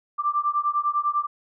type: beating tone pair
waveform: sine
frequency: 1174.7 / 1184.7 Hz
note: D6 / D6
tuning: 0 / +15 cents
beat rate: 10 Hz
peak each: -24 dBFS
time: 0.18-1.27 s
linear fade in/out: 20 ms
effects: none